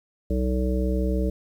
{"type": "harmonic tone", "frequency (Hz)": 63.2, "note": "B1", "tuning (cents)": 41, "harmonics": [1, 3, 5, 7, 9], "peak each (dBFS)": [-23, -28, -30, -31, -33], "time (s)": [0.3, 1.3], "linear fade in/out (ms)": 5, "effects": ["9-bit"]}